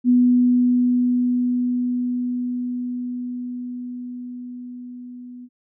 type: tone with level ramp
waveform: sine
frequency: 246.9 Hz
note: B3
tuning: in tune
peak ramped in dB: -11 to -35 dBFS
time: 0.04-5.49 s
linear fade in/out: 50 ms
effects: none